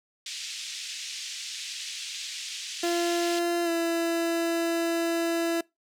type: band-pass noise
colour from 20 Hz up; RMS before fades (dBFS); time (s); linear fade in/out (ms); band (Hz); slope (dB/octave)
pink; -37; 0.26-3.39; 2; 2600 to 7400; 24
type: tone with pitch glide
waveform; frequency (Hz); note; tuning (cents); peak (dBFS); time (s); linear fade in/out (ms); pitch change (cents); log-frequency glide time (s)
30% pulse; 343.8 to 335; F4 to E4; -27 to +28; -22; 2.83-5.61; 5; -45; 3.64-3.69
effects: noise-tail reverb RT60 0.2 s tail -24 dB re dry